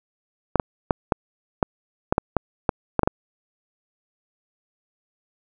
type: clicks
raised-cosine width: 1 ms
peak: -3 dBFS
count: 12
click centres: 0.557 / 0.598 / 0.908 / 1.122 / 1.628 / 2.125 / 2.181 / 2.367 / 2.692 / 2.993 / 3.033 / 3.075 s
effects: none